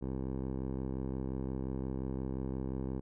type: tone with low-pass filter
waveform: 10% pulse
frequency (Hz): 65.7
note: C2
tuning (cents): +8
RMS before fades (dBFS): -37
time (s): 0.01-3.01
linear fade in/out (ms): 20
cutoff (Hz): 550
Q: 0.81
effects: none